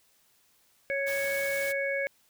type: harmonic tone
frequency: 554.4 Hz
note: C#5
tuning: in tune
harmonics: 1 / 3 / 4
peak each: -30 / -34 / -32 dBFS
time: 0.9-2.07 s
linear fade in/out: 0 ms
type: noise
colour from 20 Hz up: white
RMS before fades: -40 dBFS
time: 1.06-1.73 s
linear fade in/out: 20 ms
effects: white hiss -66 dBFS RMS until 2.29 s